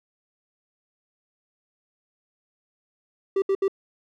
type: tone bursts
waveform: triangle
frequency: 389.6 Hz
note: G4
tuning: 11 cents flat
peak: -17 dBFS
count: 3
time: 3.36-3.681 s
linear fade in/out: 5 ms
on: 61 ms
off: 69 ms
effects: none